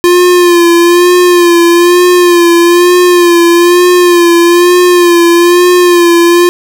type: tone with vibrato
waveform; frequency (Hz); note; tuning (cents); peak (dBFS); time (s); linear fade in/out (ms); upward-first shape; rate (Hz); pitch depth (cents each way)
square; 349.4; F4; +1; -3; 0.04-6.49; 0; sine; 1.1; 42
effects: none

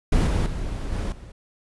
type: noise with level steps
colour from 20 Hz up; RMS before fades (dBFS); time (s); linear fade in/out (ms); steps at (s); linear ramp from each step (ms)
brown; -18 / -21 / -29 / -26 / -40; 0.12-1.32; 5; 0.27 / 0.46 / 0.92 / 1.12; 2
effects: resampled to 24000 Hz

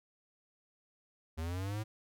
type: linear sweep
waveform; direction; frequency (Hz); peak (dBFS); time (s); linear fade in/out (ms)
square; up; 77.8 to 110.5; -36; 1.37-1.84; 20
effects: none

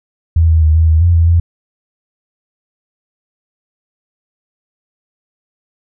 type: tone with pitch steps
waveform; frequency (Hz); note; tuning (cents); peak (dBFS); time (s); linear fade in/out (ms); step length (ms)
sine; 81.9 / 80.5 / 77.9 / 81 / 79.5 / 86.4 / 83.1 / 84.8; E2 / E2 / D#2 / E2 / D#2 / F2 / E2 / E2; -11 / -41 / +3 / -30 / +38 / -18 / +15 / +50; -6; 0.36-1.4; 5; 130
effects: none

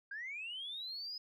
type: linear sweep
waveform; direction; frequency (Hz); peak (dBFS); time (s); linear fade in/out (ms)
sine; up; 1568 to 5070; -40; 0.11-1.18; 5
effects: tanh soft clip ceiling -36 dBFS

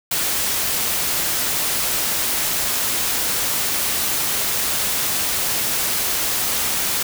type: noise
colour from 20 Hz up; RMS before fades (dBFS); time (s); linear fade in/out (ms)
white; -21; 0.11-7.03; 5
effects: none

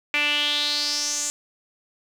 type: tone with band-pass filter sweep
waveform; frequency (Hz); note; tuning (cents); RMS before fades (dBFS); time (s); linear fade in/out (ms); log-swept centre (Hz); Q
sawtooth; 293.7; D4; 0; -24; 0.14-1.3; 0; 2400 to 7300; 5.3
effects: 8-bit

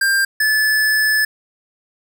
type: tone pair in turn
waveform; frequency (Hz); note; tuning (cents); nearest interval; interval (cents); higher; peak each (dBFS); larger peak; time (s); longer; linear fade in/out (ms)
square; 1591 / 1732.9; G6 / A6; +25 / -27; minor second; 148; second; -14; neither; 0.01-0.25 / 0.4-1.25; second; 5
effects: none

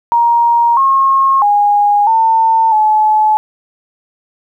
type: tone with pitch steps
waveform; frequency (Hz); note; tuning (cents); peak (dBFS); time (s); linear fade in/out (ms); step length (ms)
sine; 940 / 1081 / 822 / 900 / 859; A#5 / C#6 / G#5 / A5 / A5; +14 / -44 / -18 / +39 / -42; -7; 0.12-3.37; 0; 650
effects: 8-bit

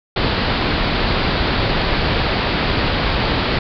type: low-pass noise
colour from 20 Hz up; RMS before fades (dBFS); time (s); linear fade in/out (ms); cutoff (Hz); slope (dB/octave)
pink; -18; 0.16-3.59; 5; 4800; 96
effects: none

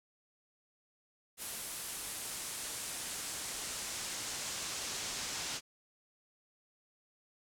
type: noise with band-pass filter sweep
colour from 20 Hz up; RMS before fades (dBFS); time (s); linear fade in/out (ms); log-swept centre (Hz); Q
brown; -41; 1.37-5.61; 50; 11000 to 6300; 1.2
effects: none

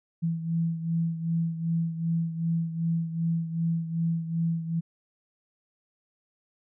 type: beating tone pair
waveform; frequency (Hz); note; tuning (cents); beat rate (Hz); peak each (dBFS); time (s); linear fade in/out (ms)
sine; 165.2 / 167.8; E3 / E3; +4 / +31; 2.6; -26 / -32; 0.22-4.81; 20
effects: none

